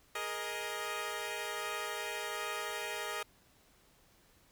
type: chord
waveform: 10% pulse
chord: Ab suspended second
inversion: none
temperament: equal with one note detuned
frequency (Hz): 415.3 / 469.7 / 622.3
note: Ab4 / Bb4 / Eb5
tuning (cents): 0 / +13 / 0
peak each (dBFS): -33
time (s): 0.15-3.23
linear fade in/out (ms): 5
effects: pink hiss -66 dBFS RMS until 4.51 s